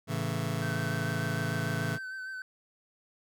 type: chord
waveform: sawtooth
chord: A major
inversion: none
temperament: just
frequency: 110 / 137.5 / 165 Hz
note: A2 / C#3 / E3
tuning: 0 / -14 / +2 cents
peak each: -30 dBFS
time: 0.07-1.99 s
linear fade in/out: 50 ms
type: tone with vibrato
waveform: triangle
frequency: 1532 Hz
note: G6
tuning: 40 cents flat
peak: -35 dBFS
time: 0.62-2.42 s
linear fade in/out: 2 ms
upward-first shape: sine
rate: 6.7 Hz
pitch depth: 26 cents each way
effects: none